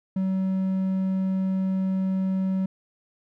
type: tone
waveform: triangle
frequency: 189.6 Hz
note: F#3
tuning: 43 cents sharp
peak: -20 dBFS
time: 0.16-2.66 s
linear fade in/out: 5 ms
effects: none